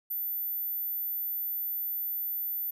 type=tone; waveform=sine; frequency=14040 Hz; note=A9; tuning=5 cents flat; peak=-30 dBFS; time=0.1-2.71 s; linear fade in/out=10 ms; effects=none